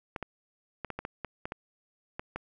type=clicks; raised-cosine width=0.5 ms; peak=-20 dBFS; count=11; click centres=0.162 / 0.227 / 0.847 / 0.903 / 0.99 / 1.051 / 1.247 / 1.455 / 1.521 / 2.195 / 2.36 s; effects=none